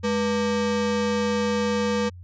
square ring-modulated tone, 347.2 Hz, F4, 10 cents flat, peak -19 dBFS, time 0.03-2.1 s, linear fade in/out 20 ms, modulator 139 Hz, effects added 89 Hz sine -39 dBFS peak until 2.23 s + resampled to 16000 Hz

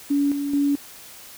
sine tone with tremolo, 284.2 Hz, C#4, 43 cents sharp, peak -17 dBFS, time 0.1-0.76 s, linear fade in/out 10 ms, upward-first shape square, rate 2.3 Hz, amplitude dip 50%, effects white hiss -43 dBFS RMS until 1.37 s

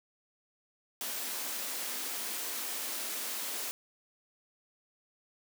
white high-pass noise, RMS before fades -37 dBFS, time 1.01-3.71 s, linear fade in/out 0 ms, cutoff 210 Hz, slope 96 dB/octave, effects none

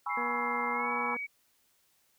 sine chord, C# minor seventh, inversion second, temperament equal, 830.6 / 987.8 / 1108.7 / 1318.5 Hz, G#5 / B5 / C#6 / E6, 0 / 0 / 0 / 0 cents, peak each -37 dBFS, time 0.06-1.15 s, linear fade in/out 5 ms
sine tone with pitch glide, 2100 to 2264 Hz, C7 to C#7, +6 to +36 cents, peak -34 dBFS, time 0.09-1.27 s, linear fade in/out 20 ms, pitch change +130 cents, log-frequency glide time 0.72-0.9 s
harmonic tone, 240.9 Hz, B3, 43 cents flat, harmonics 1 / 2 / 3 / 4 / 5 / 6 / 7, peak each -40 / -39 / -48 / -47 / -52 / -55 / -46 dBFS, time 0.17-1.17 s, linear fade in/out 5 ms
effects white hiss -70 dBFS RMS until 2.18 s

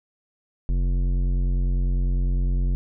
triangle tone with tanh clipping, 44.96 Hz, F#1, 49 cents flat, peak -21 dBFS, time 0.69-2.75 s, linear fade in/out 0 ms, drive 17 dB, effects none

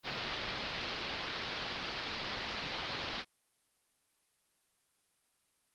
white low-pass noise, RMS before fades -38 dBFS, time 0.03-3.25 s, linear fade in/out 50 ms, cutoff 4700 Hz, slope 48 dB/octave, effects white hiss -75 dBFS RMS until 5.74 s + Opus 32 kbps

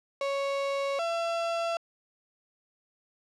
35% pulse tone pair in turn, 554.4 / 673.4 Hz, C#5 / E5, 0 / +37 cents, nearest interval minor third, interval 337 cents, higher second, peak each -26 dBFS, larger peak neither, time 0.21-0.99 / 0.99-1.77 s, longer neither, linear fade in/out 2 ms, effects low-pass 5000 Hz 12 dB/octave

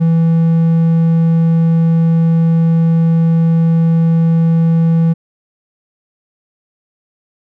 triangle tone, 164.81 Hz, E3, in tune, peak -6 dBFS, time 0-5.14 s, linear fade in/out 20 ms, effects none

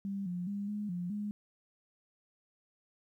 sine tone with pitch steps, 197.6 / 177.5 / 201.7 / 208.2 / 176.6 / 207.4 Hz, G3 / F3 / G3 / G#3 / F3 / G#3, +14 / +28 / +50 / +5 / +20 / -2 cents, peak -34 dBFS, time 0.05-1.31 s, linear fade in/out 0 ms, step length 210 ms, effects 12-bit

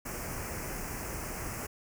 pink band-stop noise, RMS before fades -38 dBFS, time 0.05-1.67 s, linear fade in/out 10 ms, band 2600 to 5200 Hz, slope 48 dB/octave, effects none

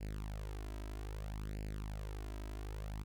sawtooth tone with flanger, 51.91 Hz, G#1, in tune, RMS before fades -43 dBFS, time 0-3.04 s, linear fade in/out 20 ms, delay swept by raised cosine 0.41 to 3.11 ms, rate 0.62 Hz, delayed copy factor +0.8, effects none

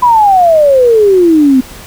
sine exponential sweep, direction down, 1008 to 251.8 Hz, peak -3 dBFS, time 0.02-1.61 s, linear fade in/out 10 ms, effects pink hiss -31 dBFS RMS until 1.86 s

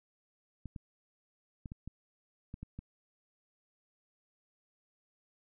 clicks, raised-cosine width 5 ms, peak -30 dBFS, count 8, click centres 0.657 / 0.762 / 1.658 / 1.719 / 1.876 / 2.541 / 2.63 / 2.79 s, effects none

